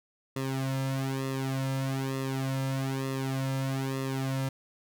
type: tone with flanger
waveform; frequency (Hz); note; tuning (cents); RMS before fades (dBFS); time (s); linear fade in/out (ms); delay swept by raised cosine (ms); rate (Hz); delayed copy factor
sawtooth; 133.9; C3; +40; -31; 0.36-4.49; 5; 1.3 to 2.7; 1.1; -0.95
effects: none